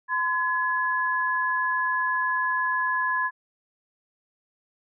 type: tone pair together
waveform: sine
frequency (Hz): 1021 / 1692.8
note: C6 / G#6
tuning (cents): -43 / +33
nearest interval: major sixth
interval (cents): 876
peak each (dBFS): -25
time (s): 0.08-3.31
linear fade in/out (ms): 50
effects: none